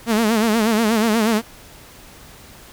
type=tone with vibrato; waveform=sawtooth; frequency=221.5 Hz; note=A3; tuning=12 cents sharp; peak=-11 dBFS; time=0.06-1.42 s; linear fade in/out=50 ms; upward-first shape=sine; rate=8.3 Hz; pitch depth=100 cents each way; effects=pink hiss -43 dBFS RMS until 2.72 s